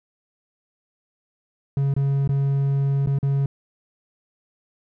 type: tone with dropouts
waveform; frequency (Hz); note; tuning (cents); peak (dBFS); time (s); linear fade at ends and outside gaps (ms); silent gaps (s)
triangle; 138.59; C#3; 0; -16; 1.77-3.46; 2; 1.939-1.964 / 2.276-2.291 / 3.061-3.072 / 3.187-3.229
effects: none